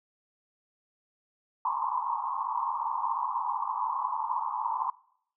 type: band-pass noise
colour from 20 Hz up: pink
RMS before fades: -31 dBFS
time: 1.65-4.9 s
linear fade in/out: 2 ms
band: 870 to 1100 Hz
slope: 96 dB/octave
effects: noise-tail reverb RT60 0.7 s tail -23 dB re dry